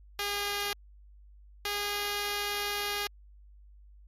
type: tone pair in turn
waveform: 5% pulse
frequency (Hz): 407.2 / 409.6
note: G#4 / G#4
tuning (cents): -34 / -24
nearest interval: unison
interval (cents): 10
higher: second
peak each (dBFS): -19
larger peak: neither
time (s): 0.19-0.73 / 1.65-3.07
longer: second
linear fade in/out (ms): 2
effects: added 50 Hz sine -51 dBFS peak until 4.07 s + MP3 64 kbps